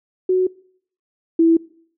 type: tone pair in turn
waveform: sine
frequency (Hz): 370 / 329.6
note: F#4 / E4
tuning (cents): 0 / 0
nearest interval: major second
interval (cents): 200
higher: first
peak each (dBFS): -13 / -10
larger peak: second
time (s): 0.29-0.47 / 1.39-1.57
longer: neither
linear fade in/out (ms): 5
effects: noise-tail reverb RT60 0.6 s tail -23 dB re dry